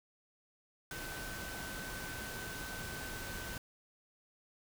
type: tone in noise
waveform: sine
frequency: 1526 Hz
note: G6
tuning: 47 cents flat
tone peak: -46 dBFS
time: 0.91-3.58 s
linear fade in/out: 2 ms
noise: pink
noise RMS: -44 dBFS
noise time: 0.91-3.58 s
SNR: -5 dB
effects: none